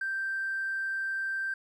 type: tone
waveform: triangle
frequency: 1568 Hz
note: G6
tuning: in tune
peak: -26 dBFS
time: 0.01-1.54 s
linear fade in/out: 5 ms
effects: tanh soft clip ceiling -27 dBFS